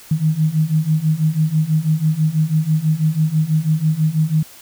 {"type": "beating tone pair", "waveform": "sine", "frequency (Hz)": [153.1, 159.2], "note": ["D#3", "D#3"], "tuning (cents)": [-28, 40], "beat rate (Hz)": 6.1, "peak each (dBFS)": [-18, -16], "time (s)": [0.11, 4.43], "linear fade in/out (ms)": 5, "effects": ["white hiss -42 dBFS RMS until 4.61 s"]}